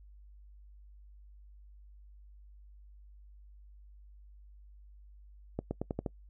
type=accelerating click train; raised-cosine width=2 ms; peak=-20 dBFS; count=6; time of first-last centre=5.59-6.062 s; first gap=120 ms; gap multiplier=0.88; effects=noise-tail reverb RT60 0.1 s tail -24 dB re dry + added 50 Hz sine -52 dBFS peak until 6.29 s

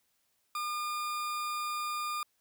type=tone; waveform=40% pulse; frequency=1210 Hz; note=D#6; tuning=49 cents flat; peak=-32 dBFS; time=0.55-2.23 s; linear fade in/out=2 ms; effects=white hiss -75 dBFS RMS until 2.4 s

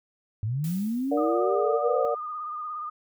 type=linear sweep; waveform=sine; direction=up; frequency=99.4 to 531 Hz; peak=-25 dBFS; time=0.43-2.05 s; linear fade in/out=0 ms
type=noise with exponential decay; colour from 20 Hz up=blue; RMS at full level=-40 dBFS; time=0.64-1.66 s; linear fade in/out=1 ms; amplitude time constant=220 ms
type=chord; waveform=sine; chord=Bb augmented; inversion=none; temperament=just; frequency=466.2 / 582.7 / 728.4 Hz; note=Bb4 / D5 / F#5; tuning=0 / -14 / -27 cents; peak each=-27 / -27 / -30 dBFS; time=1.11-2.15 s; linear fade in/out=10 ms
type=tone with vibrato; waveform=sine; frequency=1223 Hz; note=D#6; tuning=30 cents flat; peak=-31 dBFS; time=1.17-2.9 s; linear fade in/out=10 ms; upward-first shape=sine; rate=17 Hz; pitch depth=40 cents each way
effects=none

